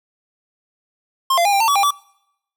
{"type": "tone with pitch steps", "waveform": "square", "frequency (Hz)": [1063, 688, 811, 792, 903, 1139, 799, 1153], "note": ["C6", "F5", "G#5", "G5", "A5", "C#6", "G5", "D6"], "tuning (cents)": [27, -26, -41, 18, 45, 47, 33, -32], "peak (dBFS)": -14, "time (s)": [1.3, 1.908], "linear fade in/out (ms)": 5, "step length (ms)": 76, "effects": ["noise-tail reverb RT60 0.8 s tail -25 dB re dry"]}